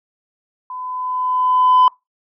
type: tone with level ramp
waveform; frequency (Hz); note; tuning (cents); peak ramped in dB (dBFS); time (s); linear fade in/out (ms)
sine; 1009; B5; +37; -27 to -5; 0.7-1.88; 2
effects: noise-tail reverb RT60 0.2 s tail -25 dB re dry + tanh soft clip ceiling -6 dBFS